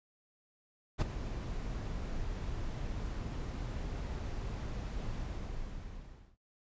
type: noise with ADSR envelope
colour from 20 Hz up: brown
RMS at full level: -25 dBFS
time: 0.98-6.37 s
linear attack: 37 ms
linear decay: 11 ms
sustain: -13 dB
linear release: 1200 ms
effects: noise-tail reverb RT60 0.1 s tail -22 dB re dry + resampled to 16000 Hz